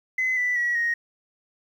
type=tone with pitch steps; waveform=sine; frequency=2035 / 1979.4 / 1925.2 / 1872.6 Hz; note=C7 / B6 / B6 / A#6; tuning=-49 / +3 / -45 / +7 cents; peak=-20 dBFS; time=0.18-0.94 s; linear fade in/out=5 ms; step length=190 ms; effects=tanh soft clip ceiling -17 dBFS + 9-bit